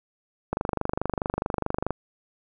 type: click train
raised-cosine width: 1 ms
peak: -11 dBFS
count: 35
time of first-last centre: 0.53-1.907 s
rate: 24.7 Hz
effects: none